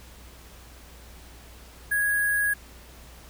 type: tone with sample-and-hold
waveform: sine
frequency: 1661.2 Hz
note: G#6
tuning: in tune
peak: -21 dBFS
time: 1.91-2.54 s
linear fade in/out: 10 ms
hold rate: 11025 Hz
effects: added 60 Hz sine -48 dBFS peak until 3.29 s + pink hiss -50 dBFS RMS until 3.29 s